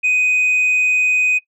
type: tone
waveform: sine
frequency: 2500 Hz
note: D#7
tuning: 8 cents sharp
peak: -11 dBFS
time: 0.03-1.39 s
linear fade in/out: 20 ms
effects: noise-tail reverb RT60 0.1 s tail -17 dB re dry + tanh soft clip ceiling -11 dBFS